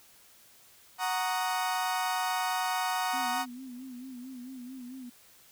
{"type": "chord", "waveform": "35% pulse", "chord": "D# minor seventh", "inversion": "first", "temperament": "equal", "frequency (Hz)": [740, 932.3, 1108.7, 1244.5], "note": ["F#5", "A#5", "C#6", "D#6"], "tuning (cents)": [0, 0, 0, 0], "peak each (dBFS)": [-30, -32, -36, -35], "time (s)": [0.98, 3.46], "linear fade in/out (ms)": 50}
{"type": "tone with vibrato", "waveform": "sine", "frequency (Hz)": 253.8, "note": "B3", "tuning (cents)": 47, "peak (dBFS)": -40, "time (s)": [3.13, 5.1], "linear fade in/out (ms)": 10, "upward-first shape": "sine", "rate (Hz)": 4.5, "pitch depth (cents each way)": 80}
{"effects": ["white hiss -58 dBFS RMS until 5.51 s"]}